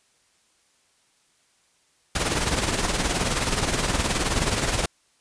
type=noise with tremolo; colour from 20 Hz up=pink; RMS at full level=-21 dBFS; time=2.15-4.86 s; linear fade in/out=5 ms; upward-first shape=triangle; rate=19 Hz; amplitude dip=65%; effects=white hiss -64 dBFS RMS until 5.2 s + resampled to 22050 Hz